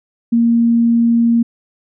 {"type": "tone", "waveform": "sine", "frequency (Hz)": 233.1, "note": "A#3", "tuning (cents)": 0, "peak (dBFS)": -9, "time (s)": [0.32, 1.43], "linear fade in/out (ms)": 10, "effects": []}